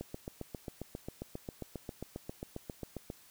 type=click train; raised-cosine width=2 ms; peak=-26 dBFS; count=24; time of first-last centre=0.01-3.101 s; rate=7.44 Hz; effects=white hiss -60 dBFS RMS until 3.3 s